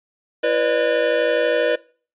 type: tone cluster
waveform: square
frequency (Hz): 335.3 / 489.3 / 550 / 602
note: E4 / B4 / C#5 / D5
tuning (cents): +30 / -16 / -14 / +43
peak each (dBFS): -29 / -20 / -27 / -21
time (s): 0.43-1.76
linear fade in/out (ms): 10
effects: noise-tail reverb RT60 0.4 s tail -21 dB re dry + resampled to 8000 Hz